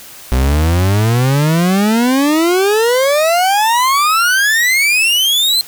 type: exponential sweep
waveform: 40% pulse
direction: up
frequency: 61.8 to 4186 Hz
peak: -9 dBFS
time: 0.32-5.61 s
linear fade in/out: 0 ms
effects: white hiss -35 dBFS RMS until 5.67 s